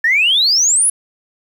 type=exponential sweep; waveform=sine; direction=up; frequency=1760 to 10870 Hz; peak=-9 dBFS; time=0.04-0.9 s; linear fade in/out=5 ms; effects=tanh soft clip ceiling -5 dBFS + 7-bit